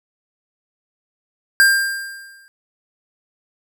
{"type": "tone with exponential decay", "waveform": "square", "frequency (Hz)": 1595, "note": "G6", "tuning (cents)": 30, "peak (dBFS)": -8, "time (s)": [1.6, 2.48], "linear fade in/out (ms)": 0, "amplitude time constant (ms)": 190, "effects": []}